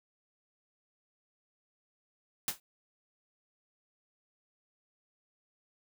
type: noise with exponential decay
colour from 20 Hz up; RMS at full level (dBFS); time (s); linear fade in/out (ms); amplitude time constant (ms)
white; -28; 2.48-2.6; 1; 24
effects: none